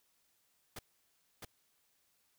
pink noise with echo, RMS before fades -45 dBFS, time 0.76-0.79 s, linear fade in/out 5 ms, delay 660 ms, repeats 1, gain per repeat -2 dB, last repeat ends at 1.45 s, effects white hiss -75 dBFS RMS until 2.38 s

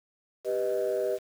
sine chord, G augmented, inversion none, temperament equal, 392 / 493.9 / 622.3 Hz, G4 / B4 / D#5, 0 / 0 / 0 cents, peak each -29 dBFS, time 0.44-1.19 s, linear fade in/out 50 ms, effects tanh soft clip ceiling -20 dBFS + 8-bit

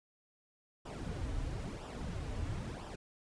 brown noise with flanger, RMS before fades -40 dBFS, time 0.85-2.96 s, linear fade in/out 10 ms, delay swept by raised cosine 0.46 to 5.76 ms, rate 1 Hz, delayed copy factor -0.7, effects resampled to 22050 Hz

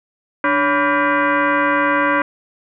sine tone with frequency modulation, 293.7 Hz, D4, in tune, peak -13 dBFS, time 0.44-2.22 s, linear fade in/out 2 ms, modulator 428 Hz, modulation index 3.9, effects none

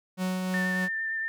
45% pulse tone with tremolo, 185 Hz, F#3, in tune, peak -26 dBFS, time 0.17-0.89 s, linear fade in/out 50 ms, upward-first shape triangle, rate 3.1 Hz, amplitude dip 30%
sine tone with vibrato, 1791 Hz, A6, 30 cents sharp, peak -28 dBFS, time 0.54-1.28 s, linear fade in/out 0 ms, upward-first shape sine, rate 8.8 Hz, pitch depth 15 cents each way
effects none

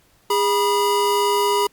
square tone pair together, 408.4 / 973.6 Hz, G#4 / B5, -29 / -25 cents, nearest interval octave + minor third, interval 1504 cents, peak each -20 dBFS, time 0.3-1.67 s, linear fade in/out 5 ms, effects pink hiss -58 dBFS RMS until 1.72 s + Opus 48 kbps

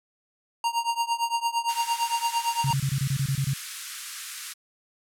square tone with tremolo, 932 Hz, A#5, 1 cent flat, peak -21 dBFS, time 0.64-2.73 s, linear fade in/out 2 ms, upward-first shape triangle, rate 8.8 Hz, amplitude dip 95%
white high-pass noise, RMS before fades -35 dBFS, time 1.68-4.54 s, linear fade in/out 20 ms, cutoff 1200 Hz, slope 48 dB/octave
sine tone bursts, 136.6 Hz, C#3, 25 cents flat, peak -22 dBFS, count 10, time 2.64-3.537 s, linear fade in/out 5 ms, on 69 ms, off 23 ms
effects low-pass 11000 Hz 12 dB/octave

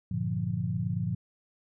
sine chord, G minor seventh, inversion none, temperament equal, 98 / 116.54 / 146.83 / 174.61 Hz, G2 / Bb2 / D3 / F3, 0 / 0 / 0 / 0 cents, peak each -35 / -32 / -35 / -32 dBFS, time 0.11-1.15 s, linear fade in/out 5 ms, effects none

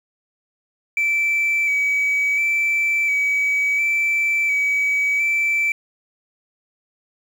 sine tone with vibrato, 2302 Hz, D7, 35 cents flat, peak -15 dBFS, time 0.97-5.72 s, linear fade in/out 2 ms, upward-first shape square, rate 0.71 Hz, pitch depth 20 cents each way, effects tanh soft clip ceiling -13 dBFS + 7-bit

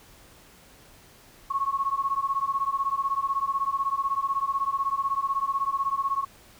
sine beating tone pair, 1091 / 1107 Hz, C#6 / C#6, -28 / -3 cents, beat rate 16 Hz, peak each -27 dBFS, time 1.5-6.25 s, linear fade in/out 10 ms, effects pink hiss -53 dBFS RMS until 6.59 s

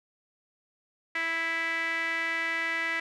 sawtooth tone with band-pass filter, 329.6 Hz, E4, in tune, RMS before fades -30 dBFS, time 1.15-3 s, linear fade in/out 5 ms, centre 2000 Hz, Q 5.3, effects none

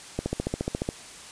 click train, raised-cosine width 2 ms, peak -13 dBFS, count 11, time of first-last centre 0.19-0.889 s, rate 14.3 Hz, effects white hiss -44 dBFS RMS until 1.31 s + resampled to 22050 Hz

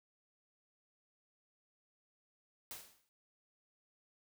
white noise with exponential decay, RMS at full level -44 dBFS, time 2.71-3.09 s, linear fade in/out 0 ms, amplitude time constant 81 ms, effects none

